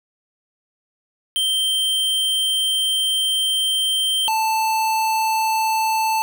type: tone pair in turn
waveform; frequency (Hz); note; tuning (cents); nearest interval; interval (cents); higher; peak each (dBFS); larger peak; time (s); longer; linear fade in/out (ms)
square; 3136 / 882.4; G7 / A5; 0 / +5; octave + minor seventh; 2195; first; -18; neither; 1.36-4.28 / 4.28-6.22; first; 0
effects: none